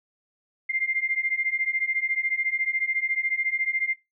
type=beating tone pair; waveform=sine; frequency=2093 / 2107 Hz; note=C7 / C7; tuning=0 / +12 cents; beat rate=14 Hz; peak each=-27 dBFS; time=0.69-3.94 s; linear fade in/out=10 ms; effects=noise-tail reverb RT60 0.2 s tail -18 dB re dry